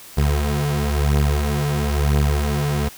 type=beating tone pair; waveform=25% pulse; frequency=71.9 / 72.9 Hz; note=D2 / D2; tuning=-36 / -12 cents; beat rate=1 Hz; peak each=-18 / -15 dBFS; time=0.17-2.89 s; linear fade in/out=10 ms; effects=white hiss -41 dBFS RMS until 2.97 s